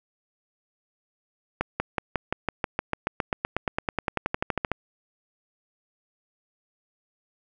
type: accelerating click train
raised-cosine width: 0.5 ms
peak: -9 dBFS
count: 27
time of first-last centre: 1.61-4.717 s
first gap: 190 ms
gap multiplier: 0.96
effects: none